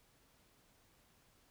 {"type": "silence", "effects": ["pink hiss -70 dBFS RMS until 1.5 s"]}